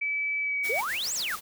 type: tone with pitch glide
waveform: sine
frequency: 2300 to 2268 Hz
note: D7 to C#7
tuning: -37 to +39 cents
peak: -26 dBFS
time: 0.01-0.81 s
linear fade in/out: 10 ms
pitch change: -24 cents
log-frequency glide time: 0.41-0.58 s
type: noise with tremolo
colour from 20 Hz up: white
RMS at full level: -37 dBFS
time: 0.63-1.41 s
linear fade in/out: 20 ms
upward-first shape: triangle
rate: 7.5 Hz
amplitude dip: 50%
type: exponential two-way sweep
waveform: sine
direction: up then down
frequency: 399.2 to 8170 to 1118 Hz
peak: -28 dBFS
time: 0.69-1.36 s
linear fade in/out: 10 ms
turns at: 1.14 s
effects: none